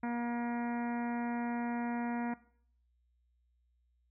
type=harmonic tone; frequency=237.9 Hz; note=A#3; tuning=35 cents sharp; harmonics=1 / 2 / 3 / 4 / 5 / 6 / 7 / 8 / 9 / 10; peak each=-34 / -48 / -43 / -42 / -56 / -47 / -51 / -51 / -54 / -56 dBFS; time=0.03-2.34 s; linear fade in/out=5 ms; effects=noise-tail reverb RT60 0.6 s tail -19 dB re dry + added 60 Hz sine -70 dBFS peak until 4.1 s